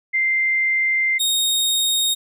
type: tone pair in turn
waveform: sine / sawtooth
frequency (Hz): 2089 / 3722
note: C7 / A#7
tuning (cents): -3 / -3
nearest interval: minor seventh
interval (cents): 1000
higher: second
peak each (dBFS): -16 / -14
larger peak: second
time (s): 0.13-1.19 / 1.19-2.15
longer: first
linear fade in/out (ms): 20
effects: none